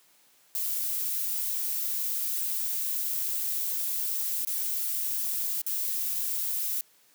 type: noise with dropouts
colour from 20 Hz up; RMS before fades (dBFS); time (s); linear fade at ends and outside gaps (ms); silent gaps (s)
violet; -30; 0.55-6.81; 1; 4.45-4.472 / 5.617-5.664
effects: white hiss -62 dBFS RMS until 7.14 s + high-pass 150 Hz 12 dB/octave